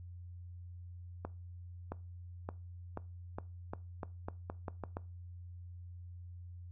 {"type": "accelerating click train", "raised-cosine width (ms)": 1, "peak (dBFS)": -25, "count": 12, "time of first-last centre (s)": [1.25, 4.969], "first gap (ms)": 670, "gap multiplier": 0.85, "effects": ["noise-tail reverb RT60 0.3 s tail -20 dB re dry", "added 88 Hz sine -46 dBFS peak until 6.71 s"]}